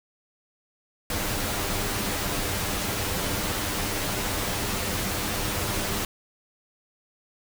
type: noise with comb filter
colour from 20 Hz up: pink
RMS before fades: -28 dBFS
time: 1.1-6.05 s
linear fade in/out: 2 ms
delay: 10 ms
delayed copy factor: +0.5
effects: none